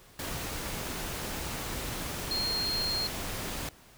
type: tone in noise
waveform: sine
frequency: 4226 Hz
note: C8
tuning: 16 cents sharp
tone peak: -29 dBFS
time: 2.31-3.07 s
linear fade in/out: 2 ms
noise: pink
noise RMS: -36 dBFS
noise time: 0.19-3.69 s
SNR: +4 dB
effects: pink hiss -56 dBFS RMS until 3.97 s